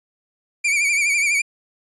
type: tone with vibrato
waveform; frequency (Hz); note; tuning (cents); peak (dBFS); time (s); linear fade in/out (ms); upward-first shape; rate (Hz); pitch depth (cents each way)
45% pulse; 2315; D7; -25; -16; 0.64-1.42; 10; sine; 12; 72
effects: resampled to 24000 Hz